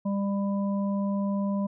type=harmonic tone; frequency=199.2 Hz; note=G3; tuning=28 cents sharp; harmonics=1 / 3 / 5; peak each=-25 / -35 / -39 dBFS; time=0.05-1.67 s; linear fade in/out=10 ms; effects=none